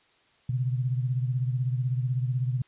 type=beating tone pair; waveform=sine; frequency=124.6 / 140.6 Hz; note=B2 / C#3; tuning=+16 / +25 cents; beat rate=16 Hz; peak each=-25 / -32 dBFS; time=0.49-2.62 s; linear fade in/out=5 ms; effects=white hiss -63 dBFS RMS until 2.67 s + resampled to 8000 Hz